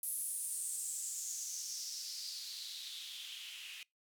blue noise with band-pass filter sweep, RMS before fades -43 dBFS, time 0.03-3.83 s, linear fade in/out 2 ms, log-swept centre 11000 to 2600 Hz, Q 4.5, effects noise-tail reverb RT60 0.2 s tail -25 dB re dry

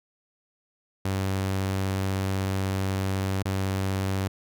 sawtooth tone with dropouts, 96.1 Hz, G2, 34 cents flat, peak -21 dBFS, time 1.05-4.28 s, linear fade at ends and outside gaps 5 ms, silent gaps 3.427-3.454 s, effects none

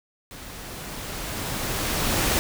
pink noise with level ramp, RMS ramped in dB -41 to -21 dBFS, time 0.31-2.39 s, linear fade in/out 0 ms, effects none

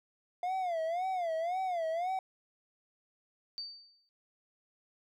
triangle tone with vibrato, 698.5 Hz, F5, in tune, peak -29 dBFS, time 0.43-2.19 s, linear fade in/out 2 ms, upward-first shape sine, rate 1.9 Hz, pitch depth 150 cents each way
sine tone with exponential decay, 4604 Hz, D8, 35 cents flat, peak -35 dBFS, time 3.58-4.09 s, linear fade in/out 0 ms, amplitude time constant 110 ms
effects none

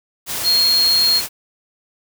sine tone in noise, 4257 Hz, C8, 29 cents sharp, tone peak -12 dBFS, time 0.43-1.22 s, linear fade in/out 50 ms, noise white, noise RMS -24 dBFS, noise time 0.26-1.29 s, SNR +9 dB, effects none

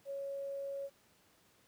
sine tone with quantisation, 554.4 Hz, C#5, in tune, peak -38 dBFS, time 0.05-0.9 s, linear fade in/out 50 ms, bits 11, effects pink hiss -68 dBFS RMS until 1.67 s + high-pass 100 Hz 12 dB/octave

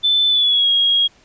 sine tone with pitch glide, 3520 to 3284 Hz, A7 to G#7, 0 to -20 cents, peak -12 dBFS, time 0.03-1.08 s, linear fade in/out 20 ms, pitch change -120 cents, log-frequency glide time 0.28-0.69 s, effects pink hiss -52 dBFS RMS until 1.24 s + resampled to 16000 Hz

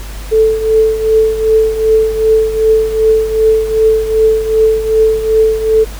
sine tone with tremolo, 440 Hz, A4, in tune, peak -4 dBFS, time 0.31-5.85 s, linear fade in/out 20 ms, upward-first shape triangle, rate 2.6 Hz, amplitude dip 75%, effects added 50 Hz sine -23 dBFS peak until 5.99 s + pink hiss -32 dBFS RMS until 5.99 s

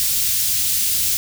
white band-stop noise, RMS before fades -19 dBFS, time 0-1.17 s, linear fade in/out 0 ms, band 120 to 3600 Hz, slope 12 dB/octave, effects none

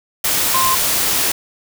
sine tone in noise, 1046.5 Hz, C6, in tune, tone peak -15 dBFS, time 0.54-0.75 s, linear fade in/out 5 ms, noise white, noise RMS -17 dBFS, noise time 0.24-1.32 s, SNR -1 dB, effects none

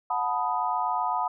sine chord, B dominant seventh, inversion second, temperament equal with one note detuned, 726.4 / 880 / 987.8 / 1244.5 Hz, F#5 / A5 / B5 / D#6, -32 / 0 / 0 / 0 cents, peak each -30 / -30 / -28 / -32 dBFS, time 0.1-1.28 s, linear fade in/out 5 ms, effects none

